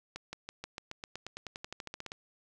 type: accelerating click train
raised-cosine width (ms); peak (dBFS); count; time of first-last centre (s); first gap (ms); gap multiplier
0.2; -23; 20; 0.16-2.119; 170; 0.94
effects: none